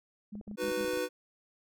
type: tone bursts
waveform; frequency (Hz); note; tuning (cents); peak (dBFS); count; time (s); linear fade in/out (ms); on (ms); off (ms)
sine; 207.7; G#3; 0; -39; 4; 0.32-0.858; 10; 91; 58
type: clicks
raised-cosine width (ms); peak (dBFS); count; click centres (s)
2; -35; 12; 0.354 / 0.412 / 0.478 / 0.513 / 0.641 / 0.682 / 0.719 / 0.811 / 0.847 / 0.881 / 0.935 / 0.973
type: chord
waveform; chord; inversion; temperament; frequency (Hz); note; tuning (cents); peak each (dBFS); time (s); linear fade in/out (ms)
square; B major; first; just; 308.7 / 370.4 / 493.9; D#4 / F#4 / B4; -14 / +2 / 0; -39 / -37 / -33; 0.57-1.09; 50
effects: none